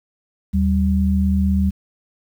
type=tone pair together; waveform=sine; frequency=77.6 / 193.8 Hz; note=D#2 / G3; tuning=-4 / -20 cents; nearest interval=octave + major third; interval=1584 cents; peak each=-17 dBFS; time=0.53-1.71 s; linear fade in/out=20 ms; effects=8-bit